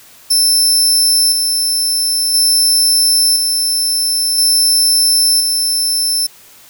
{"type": "tone with tremolo", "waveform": "25% pulse", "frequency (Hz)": 5310, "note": "E8", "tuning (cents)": 12, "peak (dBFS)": -4, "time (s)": [0.3, 6.27], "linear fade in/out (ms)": 10, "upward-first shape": "square", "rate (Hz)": 0.49, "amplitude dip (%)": 35, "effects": ["white hiss -42 dBFS RMS until 6.69 s"]}